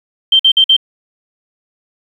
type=tone bursts; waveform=sine; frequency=3136 Hz; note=G7; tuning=in tune; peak=-5 dBFS; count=4; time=0.32-0.766 s; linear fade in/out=5 ms; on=74 ms; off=50 ms; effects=7-bit

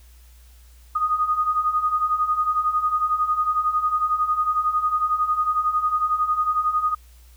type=beating tone pair; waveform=sine; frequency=1231 / 1242 Hz; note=D#6 / D#6; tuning=-19 / -3 cents; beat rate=11 Hz; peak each=-25 / -20 dBFS; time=0.95-6.95 s; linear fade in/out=10 ms; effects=added 60 Hz sine -46 dBFS peak until 7.36 s + white hiss -57 dBFS RMS until 7.36 s

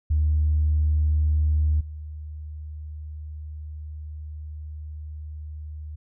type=tone with level steps; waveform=sine; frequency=76.1 Hz; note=D#2; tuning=38 cents flat; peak=-17 / -33 dBFS; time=0.1-5.96 s; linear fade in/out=10 ms; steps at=1.8 s; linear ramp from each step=10 ms; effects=tanh soft clip ceiling -13 dBFS

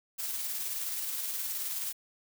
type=noise with tremolo; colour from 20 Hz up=blue; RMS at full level=-34 dBFS; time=0.18-1.93 s; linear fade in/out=20 ms; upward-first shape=square; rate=19 Hz; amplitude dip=25%; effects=none

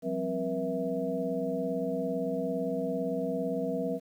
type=tone cluster; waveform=sine; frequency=175.8 / 193.5 / 262.9 / 478.9 / 655 Hz; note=F3 / G3 / C4 / A#4 / E5; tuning=+12 / -22 / +8 / +47 / -11 cents; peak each=-39 / -37 / -34 / -33 / -35 dBFS; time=0.02-4 s; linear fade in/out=50 ms; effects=10-bit

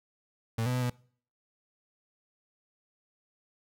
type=tone with pitch steps; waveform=35% pulse; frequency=113.4 / 125.1 / 125.9 / 123.2 Hz; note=A#2 / B2 / B2 / B2; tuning=-47 / +23 / +34 / -4 cents; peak=-26 dBFS; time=0.58-0.9 s; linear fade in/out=5 ms; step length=80 ms; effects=noise-tail reverb RT60 0.5 s tail -23 dB re dry

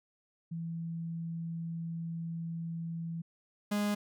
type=tone pair in turn; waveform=sine / 45% pulse; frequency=166.1 / 206.6 Hz; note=E3 / G#3; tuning=+13 / -9 cents; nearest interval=major third; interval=378 cents; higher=second; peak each=-35 / -29 dBFS; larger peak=second; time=0.51-3.22 / 3.71-3.95 s; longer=first; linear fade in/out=10 ms; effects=none

